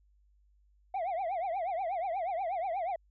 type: tone with vibrato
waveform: sine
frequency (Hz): 720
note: F#5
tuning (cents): -47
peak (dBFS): -28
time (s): 0.94-2.96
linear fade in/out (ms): 5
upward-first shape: triangle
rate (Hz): 8.3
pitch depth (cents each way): 220
effects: tanh soft clip ceiling -30 dBFS + added 50 Hz sine -63 dBFS peak until 3.1 s